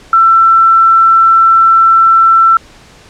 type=tone; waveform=sine; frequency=1340 Hz; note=E6; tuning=28 cents sharp; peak=-3 dBFS; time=0.13-2.57 s; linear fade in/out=2 ms; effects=pink hiss -39 dBFS RMS until 3.09 s + low-pass 7000 Hz 12 dB/octave